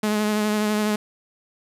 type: tone with vibrato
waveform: sawtooth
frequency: 211.6 Hz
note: G#3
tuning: 33 cents sharp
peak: -16 dBFS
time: 0.03-0.96 s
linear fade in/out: 5 ms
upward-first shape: sine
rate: 12 Hz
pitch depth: 21 cents each way
effects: resampled to 32000 Hz + 8-bit